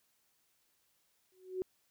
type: tone with exponential growth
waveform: sine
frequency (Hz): 371.6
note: F#4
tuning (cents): +7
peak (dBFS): -30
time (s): 1.32-1.62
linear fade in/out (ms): 0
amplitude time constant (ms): 64
effects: white hiss -75 dBFS RMS until 1.9 s